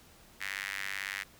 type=tone with high-pass filter; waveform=sawtooth; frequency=98 Hz; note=G2; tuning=in tune; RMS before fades=-38 dBFS; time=0.4-1.24 s; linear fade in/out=20 ms; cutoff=1900 Hz; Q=3.9; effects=pink hiss -58 dBFS RMS until 1.39 s